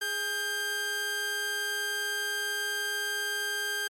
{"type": "tone pair together", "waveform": "sawtooth", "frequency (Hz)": [415.8, 1590], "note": ["G#4", "G6"], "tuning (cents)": [2, 24], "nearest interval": "octave + major seventh", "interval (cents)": 2322, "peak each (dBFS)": [-36, -26], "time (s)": [0.01, 3.88], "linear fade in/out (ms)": 10, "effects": ["MP3 64 kbps"]}